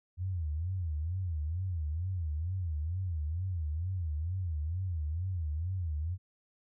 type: tone with vibrato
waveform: sine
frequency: 84.1 Hz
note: E2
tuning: 35 cents sharp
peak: -31 dBFS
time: 0.17-6.18 s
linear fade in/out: 50 ms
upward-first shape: sine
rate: 2.2 Hz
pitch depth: 210 cents each way
effects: none